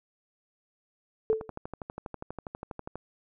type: tone with exponential decay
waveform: sine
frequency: 440 Hz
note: A4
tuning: in tune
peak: -18 dBFS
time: 1.3-1.5 s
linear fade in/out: 0 ms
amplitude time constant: 42 ms
type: click train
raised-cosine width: 1 ms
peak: -23 dBFS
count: 21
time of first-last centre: 1.33-2.956 s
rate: 12.3 Hz
effects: none